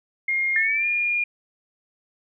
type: tone with pitch glide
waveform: sine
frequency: 2131 to 2420 Hz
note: C7 to D#7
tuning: +31 to -49 cents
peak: -20 dBFS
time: 0.28-1.24 s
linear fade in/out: 5 ms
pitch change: +220 cents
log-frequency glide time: 0.57-0.86 s
type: tone with exponential decay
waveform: sine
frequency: 1789 Hz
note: A6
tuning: 28 cents sharp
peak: -18 dBFS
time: 0.56-1.16 s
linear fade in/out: 1 ms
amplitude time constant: 130 ms
effects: none